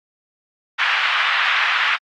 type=band-pass noise; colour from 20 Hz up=pink; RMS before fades=-19 dBFS; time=0.78-1.97 s; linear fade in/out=20 ms; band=1200 to 3000 Hz; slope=24 dB/octave; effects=AAC 32 kbps